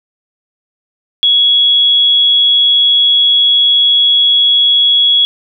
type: tone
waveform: sine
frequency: 3347 Hz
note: G#7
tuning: 13 cents sharp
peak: -6 dBFS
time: 1.23-5.25 s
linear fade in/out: 0 ms
effects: none